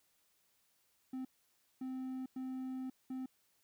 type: tone bursts at uneven times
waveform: triangle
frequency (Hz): 259.5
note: C4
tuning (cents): -14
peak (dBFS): -37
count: 4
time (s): 1.13-1.25 / 1.81-2.26 / 2.36-2.9 / 3.1-3.26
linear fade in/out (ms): 5
effects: white hiss -75 dBFS RMS until 3.63 s